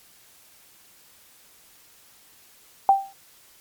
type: tone with exponential decay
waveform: sine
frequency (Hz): 784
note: G5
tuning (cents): 0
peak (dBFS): -9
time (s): 2.89-3.13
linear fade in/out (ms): 1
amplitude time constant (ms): 51
effects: white hiss -54 dBFS RMS until 3.6 s + MP3 96 kbps